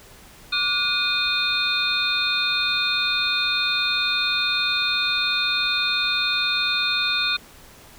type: tone cluster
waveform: sine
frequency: 1165 / 1445 / 2466 / 3648 / 4199 Hz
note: D6 / F#6 / D#7 / A#7 / C8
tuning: -14 / -41 / -16 / -38 / +5 cents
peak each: -32 / -27 / -25 / -24 / -26 dBFS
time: 0.52-7.37 s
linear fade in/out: 10 ms
effects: pink hiss -47 dBFS RMS until 7.98 s